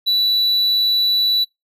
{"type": "tone", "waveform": "triangle", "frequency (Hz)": 3951, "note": "B7", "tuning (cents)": 0, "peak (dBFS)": -12, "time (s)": [0.06, 1.45], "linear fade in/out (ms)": 20, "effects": ["noise-tail reverb RT60 0.2 s tail -26 dB re dry"]}